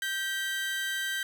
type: tone pair together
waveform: 30% pulse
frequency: 1568 / 1928 Hz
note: G6 / B6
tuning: 0 / -42 cents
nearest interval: major third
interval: 358 cents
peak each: -28 / -34 dBFS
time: 0.02-1.23 s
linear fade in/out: 2 ms
effects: none